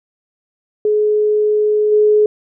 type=tone with level steps; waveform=sine; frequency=423 Hz; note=G#4; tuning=32 cents sharp; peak=-11 / -8 dBFS; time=0.85-2.26 s; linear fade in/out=2 ms; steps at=1.91 s; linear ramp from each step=20 ms; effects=none